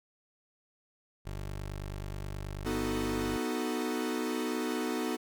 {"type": "tone", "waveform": "20% pulse", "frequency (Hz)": 49.36, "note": "G1", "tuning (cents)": 13, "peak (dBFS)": -32, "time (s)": [1.25, 3.38], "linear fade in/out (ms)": 20}
{"type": "chord", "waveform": "45% pulse", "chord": "B dominant seventh", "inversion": "none", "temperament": "equal", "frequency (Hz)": [246.9, 311.1, 370, 440], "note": ["B3", "D#4", "F#4", "A4"], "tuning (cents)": [0, 0, 0, 0], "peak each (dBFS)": [-35, -36, -38, -38], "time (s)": [2.65, 5.17], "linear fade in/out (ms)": 20}
{"effects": []}